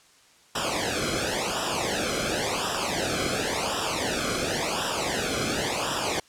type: noise with flanger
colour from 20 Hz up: pink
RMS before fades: -27 dBFS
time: 0.55-6.2 s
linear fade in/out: 5 ms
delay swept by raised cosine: 0.46 to 1.1 ms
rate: 0.93 Hz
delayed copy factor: -0.95
effects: white hiss -57 dBFS RMS until 6.28 s + low-pass 8000 Hz 12 dB/octave